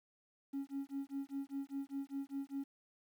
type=tone with tremolo; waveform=triangle; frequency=276.1 Hz; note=C#4; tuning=7 cents flat; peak=-33 dBFS; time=0.53-2.64 s; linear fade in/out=10 ms; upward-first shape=sine; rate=5 Hz; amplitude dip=100%; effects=tanh soft clip ceiling -33 dBFS + 11-bit